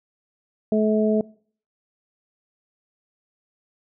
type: harmonic tone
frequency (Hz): 215.2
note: A3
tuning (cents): -38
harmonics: 1 / 2 / 3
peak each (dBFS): -19 / -22 / -24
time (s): 0.72-1.21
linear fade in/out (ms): 2
effects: noise-tail reverb RT60 0.5 s tail -23 dB re dry